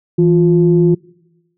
sine tone pair together, 164.81 / 352.4 Hz, E3 / F4, 0 / +16 cents, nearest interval octave + minor second, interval 1316 cents, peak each -10 dBFS, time 0.18-0.95 s, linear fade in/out 10 ms, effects noise-tail reverb RT60 1.0 s tail -24 dB re dry + tanh soft clip ceiling 0 dBFS

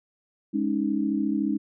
sine chord, Ab suspended fourth, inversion none, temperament equal, 207.7 / 277.2 / 311.1 Hz, Ab3 / Db4 / Eb4, 0 / 0 / 0 cents, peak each -27 dBFS, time 0.53-1.58 s, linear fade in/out 20 ms, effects none

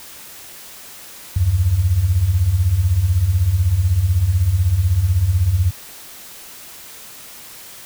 sine beating tone pair, 77.78 / 93.78 Hz, D#2 / F#2, 0 / +24 cents, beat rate 16 Hz, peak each -19 / -14 dBFS, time 1.36-5.71 s, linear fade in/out 5 ms, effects white hiss -38 dBFS RMS until 7.85 s

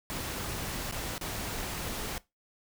pink noise with dropouts, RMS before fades -36 dBFS, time 0.1-2.18 s, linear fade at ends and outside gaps 0 ms, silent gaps 0.912-0.924 / 1.18-1.212 s, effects noise-tail reverb RT60 0.2 s tail -19 dB re dry

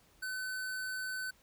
square tone, 1515 Hz, F#6, 40 cents sharp, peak -37 dBFS, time 0.22-1.31 s, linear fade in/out 10 ms, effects pink hiss -66 dBFS RMS until 1.42 s

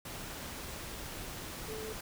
sine tone in noise, 436.8 Hz, A4, 13 cents flat, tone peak -41 dBFS, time 1.68-1.93 s, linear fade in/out 5 ms, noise pink, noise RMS -43 dBFS, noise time 0.05-2.01 s, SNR -1 dB, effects none

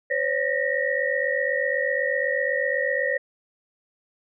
sine tone cluster, 514 / 562 / 1839 / 1915 Hz, C5 / C#5 / A#6 / A#6, -31 / +24 / -24 / +46 cents, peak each -27 dBFS, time 0.1-3.18 s, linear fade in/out 10 ms, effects none

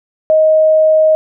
sine tone, 627 Hz, D#5, 13 cents sharp, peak -6 dBFS, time 0.3-1.15 s, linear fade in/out 0 ms, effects none

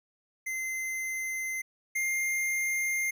square tone pair in turn, 2069 / 2111 Hz, C7 / C7, -20 / +15 cents, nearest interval unison, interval 35 cents, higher second, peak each -32 / -28 dBFS, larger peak second, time 0.46-1.62 / 1.95-3.11 s, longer neither, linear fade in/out 10 ms, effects none

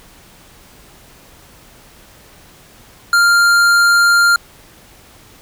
sine tone with tanh clipping, 1396.9 Hz, F6, in tune, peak -10 dBFS, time 3.13-4.36 s, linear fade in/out 2 ms, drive 16 dB, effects pink hiss -44 dBFS RMS until 5.41 s

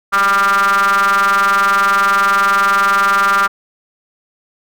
square ring-modulated tone, 100 Hz, G2, 35 cents sharp, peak -8 dBFS, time 0.12-3.48 s, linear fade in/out 20 ms, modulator 1290 Hz, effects none

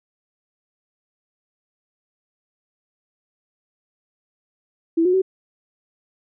sine tone with pitch steps, 330.4 / 363.4 / 378.4 Hz, E4 / F#4 / F#4, +4 / -31 / +39 cents, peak -14 dBFS, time 4.97-5.219 s, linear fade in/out 10 ms, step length 83 ms, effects none

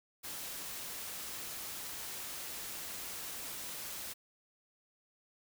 white noise, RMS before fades -43 dBFS, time 0.23-4.14 s, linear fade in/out 20 ms, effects none

